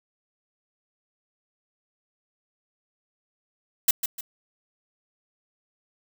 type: noise with echo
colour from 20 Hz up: blue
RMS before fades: -17 dBFS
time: 3.88-3.91 s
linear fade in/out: 5 ms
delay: 150 ms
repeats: 2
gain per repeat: -9 dB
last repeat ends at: 4.21 s
effects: none